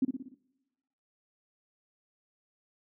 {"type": "tone with echo", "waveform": "sine", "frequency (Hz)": 262.2, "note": "C4", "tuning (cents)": 4, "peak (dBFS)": -22, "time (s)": [0.02, 0.05], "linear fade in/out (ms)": 5, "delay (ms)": 59, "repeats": 5, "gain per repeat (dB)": -5, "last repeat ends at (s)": 0.345, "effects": ["noise-tail reverb RT60 1.0 s tail -22 dB re dry"]}